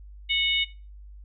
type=harmonic tone; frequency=736 Hz; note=F#5; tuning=9 cents flat; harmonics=3 / 4 / 5; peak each=-25 / -26 / -27 dBFS; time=0.29-0.65 s; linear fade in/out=20 ms; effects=noise-tail reverb RT60 0.3 s tail -18 dB re dry + added 50 Hz sine -42 dBFS peak until 1.24 s